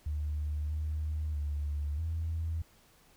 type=tone with pitch steps; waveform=sine; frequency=75 / 76.8 / 73.3 / 81.4 Hz; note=D2 / D#2 / D2 / E2; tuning=+37 / -22 / -3 / -21 cents; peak=-30 dBFS; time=0.06-2.62 s; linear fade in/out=5 ms; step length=640 ms; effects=tanh soft clip ceiling -26 dBFS + pink hiss -63 dBFS RMS until 3.16 s